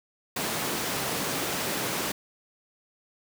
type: high-pass noise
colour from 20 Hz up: pink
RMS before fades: -30 dBFS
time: 0.36-2.12 s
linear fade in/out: 5 ms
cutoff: 180 Hz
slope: 12 dB/octave
effects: none